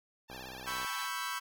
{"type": "tone with vibrato", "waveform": "10% pulse", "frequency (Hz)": 843, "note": "G#5", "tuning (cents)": 26, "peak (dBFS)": -37, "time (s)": [0.28, 1.09], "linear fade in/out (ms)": 50, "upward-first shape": "sine", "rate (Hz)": 17, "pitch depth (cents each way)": 130}
{"type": "click train", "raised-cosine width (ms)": 1, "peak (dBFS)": -33, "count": 36, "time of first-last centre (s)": [0.3, 0.847], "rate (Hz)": 64}
{"type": "chord", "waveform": "sawtooth", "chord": "C# half-diminished seventh", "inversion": "third", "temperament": "equal", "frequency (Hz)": [987.8, 1108.7, 1318.5, 1568], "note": ["B5", "C#6", "E6", "G6"], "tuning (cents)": [0, 0, 0, 0], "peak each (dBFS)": -37, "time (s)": [0.66, 1.4], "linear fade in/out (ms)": 20}
{"effects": []}